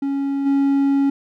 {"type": "tone with level steps", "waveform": "triangle", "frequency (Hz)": 277.2, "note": "C#4", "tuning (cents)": 0, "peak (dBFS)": [-17, -12], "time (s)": [0.02, 1.1], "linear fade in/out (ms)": 5, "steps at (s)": 0.45, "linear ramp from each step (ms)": 20, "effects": []}